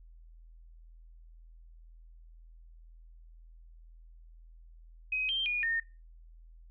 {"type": "tone with pitch steps", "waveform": "sine", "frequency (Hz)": [2525, 3157, 2443, 1831], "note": ["D#7", "G7", "D#7", "A#6"], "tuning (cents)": [25, 12, -32, -32], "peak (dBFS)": -28, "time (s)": [5.12, 5.8], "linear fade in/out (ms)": 5, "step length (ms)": 170, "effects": ["noise-tail reverb RT60 0.3 s tail -20 dB re dry", "added 41 Hz sine -51 dBFS peak until 6.7 s"]}